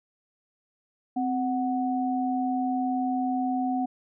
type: tone pair together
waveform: sine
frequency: 259 / 740 Hz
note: C4 / F#5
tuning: -17 / 0 cents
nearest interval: octave + tritone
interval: 1817 cents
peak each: -26 / -28 dBFS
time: 1.16-3.86 s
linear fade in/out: 10 ms
effects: none